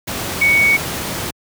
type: tone in noise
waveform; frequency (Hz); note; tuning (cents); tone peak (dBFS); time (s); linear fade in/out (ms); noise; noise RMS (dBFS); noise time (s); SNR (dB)
sine; 2232; C#7; +11; -10; 0.41-0.77; 10; pink; -23; 0.07-1.31; +10
effects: high-pass 80 Hz 12 dB/octave